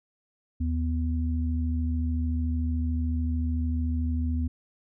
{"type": "tone pair together", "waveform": "sine", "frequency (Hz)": [77.78, 246.9], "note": ["D#2", "B3"], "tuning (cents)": [0, 0], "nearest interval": "octave + minor sixth", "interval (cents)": 2000, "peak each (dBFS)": [-25, -31], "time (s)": [0.6, 4.48], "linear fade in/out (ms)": 10, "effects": []}